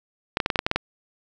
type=clicks; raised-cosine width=0.3 ms; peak=-5 dBFS; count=9; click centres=0.371 / 0.402 / 0.461 / 0.502 / 0.558 / 0.591 / 0.665 / 0.714 / 0.76 s; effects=none